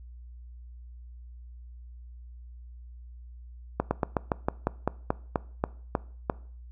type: slowing click train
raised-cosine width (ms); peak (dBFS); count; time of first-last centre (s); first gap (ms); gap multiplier
1; -10; 13; 3.8-6.298; 110; 1.11
effects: noise-tail reverb RT60 0.5 s tail -21 dB re dry + added 60 Hz sine -43 dBFS peak until 6.71 s